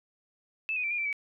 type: tone with pitch steps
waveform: sine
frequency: 2625 / 2491 / 2340 / 2425 / 2339 / 2278 Hz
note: E7 / D#7 / D7 / D#7 / D7 / C#7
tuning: -8 / +1 / -7 / -45 / -8 / +47 cents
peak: -28 dBFS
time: 0.69-1.128 s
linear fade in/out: 0 ms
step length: 73 ms
effects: none